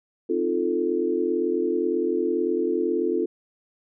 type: chord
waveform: sine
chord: F dominant seventh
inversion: second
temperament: equal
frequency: 261.6 / 311.1 / 349.2 / 440 Hz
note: C4 / Eb4 / F4 / A4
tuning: 0 / 0 / 0 / 0 cents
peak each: -30 / -29 / -24 / -26 dBFS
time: 0.29-3.26 s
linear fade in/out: 10 ms
effects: none